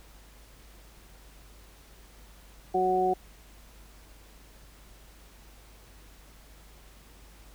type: harmonic tone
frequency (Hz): 185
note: F#3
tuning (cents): 0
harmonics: 1 / 2 / 3 / 4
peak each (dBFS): -37 / -26 / -37 / -25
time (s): 2.74-3.14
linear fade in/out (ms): 10
effects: added 50 Hz sine -52 dBFS peak until 7.54 s + pink hiss -56 dBFS RMS until 7.54 s